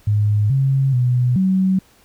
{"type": "tone with pitch steps", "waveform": "sine", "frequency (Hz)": [104.5, 135.3, 124.2, 188.8], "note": ["G#2", "C#3", "B2", "F#3"], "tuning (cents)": [11, -42, 10, 35], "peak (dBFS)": -13, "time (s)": [0.07, 1.79], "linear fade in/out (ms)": 5, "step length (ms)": 430, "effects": ["pink hiss -53 dBFS RMS until 2.04 s"]}